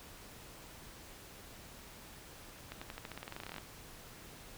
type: accelerating click train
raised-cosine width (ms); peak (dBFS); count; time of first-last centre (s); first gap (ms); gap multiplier
0.3; -27; 19; 2.72-3.582; 95; 0.91
effects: pink hiss -53 dBFS RMS until 4.57 s